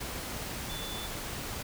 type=tone in noise; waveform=sine; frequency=3485 Hz; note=A7; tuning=17 cents flat; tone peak=-41 dBFS; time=0.69-1.07 s; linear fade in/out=10 ms; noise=pink; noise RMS=-38 dBFS; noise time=0-1.63 s; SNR=-6 dB; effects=none